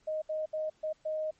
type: tone bursts at uneven times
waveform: sine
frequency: 622.3 Hz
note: D#5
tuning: in tune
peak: -30 dBFS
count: 5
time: 0.07-0.22 / 0.29-0.46 / 0.53-0.7 / 0.83-0.93 / 1.05-1.31 s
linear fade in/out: 10 ms
effects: pink hiss -69 dBFS RMS until 1.39 s + MP3 32 kbps